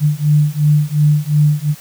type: beating tone pair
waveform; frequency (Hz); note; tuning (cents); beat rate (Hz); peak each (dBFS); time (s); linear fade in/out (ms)
sine; 147.8 / 150.6; D3 / D3; +11 / +44; 2.8; -13; 0-1.75; 50
effects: white hiss -39 dBFS RMS until 1.8 s